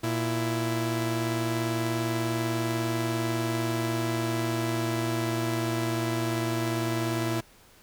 sawtooth tone pair together, 117.42 / 332.1 Hz, A#2 / E4, +13 / +13 cents, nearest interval octave + tritone, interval 1800 cents, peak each -25 dBFS, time 0.03-7.41 s, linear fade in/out 10 ms, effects pink hiss -56 dBFS RMS until 7.82 s

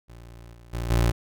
25% pulse tone with level steps, 58.27 Hz, A#1, in tune, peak -39 / -43 / -24 / -15 dBFS, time 0.08-1.12 s, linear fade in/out 20 ms, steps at 0.53 / 0.73 / 0.9 s, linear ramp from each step 10 ms, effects none

